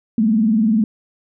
sine tone with vibrato, 218.5 Hz, A3, 12 cents flat, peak -12 dBFS, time 0.18-0.84 s, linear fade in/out 2 ms, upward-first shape triangle, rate 20 Hz, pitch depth 180 cents each way, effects none

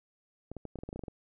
clicks, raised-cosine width 2 ms, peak -27 dBFS, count 12, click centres 0.516 / 0.567 / 0.653 / 0.757 / 0.788 / 0.835 / 0.89 / 0.929 / 0.96 / 0.993 / 1.037 / 1.082 s, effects none

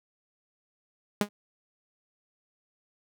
sawtooth tone with exponential decay, 206 Hz, G#3, 14 cents flat, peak -15 dBFS, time 1.21-1.29 s, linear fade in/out 2 ms, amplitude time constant 17 ms, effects none

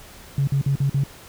sine tone bursts, 138.59 Hz, C#3, in tune, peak -16 dBFS, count 5, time 0.38-1.037 s, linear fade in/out 2 ms, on 93 ms, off 48 ms, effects tanh soft clip ceiling -12 dBFS + pink hiss -44 dBFS RMS until 1.28 s

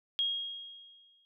sine tone with exponential decay, 3268 Hz, G#7, 29 cents flat, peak -26 dBFS, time 0.19-1.25 s, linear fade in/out 0 ms, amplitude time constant 230 ms, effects none

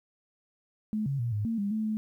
sine tone with pitch steps, 214.7 / 138.3 / 118.5 / 104.6 / 227.5 / 201.5 / 217.8 / 216.3 Hz, A3 / C#3 / A#2 / G#2 / A#3 / G3 / A3 / A3, -42 / -4 / +29 / +13 / -42 / +48 / -17 / -29 cents, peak -27 dBFS, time 0.93-1.97 s, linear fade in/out 0 ms, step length 130 ms, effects 11-bit

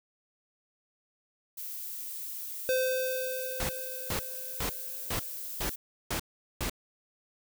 violet noise, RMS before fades -39 dBFS, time 1.57-5.76 s, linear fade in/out 10 ms
square tone with exponential decay, 515 Hz, C5, 28 cents flat, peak -25 dBFS, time 2.69-5.55 s, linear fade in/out 0 ms, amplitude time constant 620 ms
pink noise bursts, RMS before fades -32 dBFS, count 7, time 3.6-6.697 s, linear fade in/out 2 ms, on 91 ms, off 410 ms
effects none

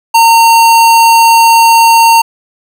square tone, 916 Hz, A#5, 31 cents flat, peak -3 dBFS, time 0.14-2.22 s, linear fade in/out 10 ms, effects none

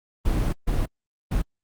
brown noise bursts at uneven times, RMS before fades -22 dBFS, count 3, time 0.25-0.53 / 0.67-0.86 / 1.31-1.42 s, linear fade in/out 10 ms, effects Opus 24 kbps

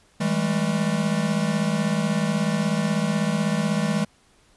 square tone cluster, 162.6 / 198.4 / 214.6 Hz, E3 / G3 / A3, -23 / +21 / -43 cents, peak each -26 dBFS, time 0.2-4.05 s, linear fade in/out 10 ms, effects pink hiss -59 dBFS RMS until 4.56 s + resampled to 24000 Hz

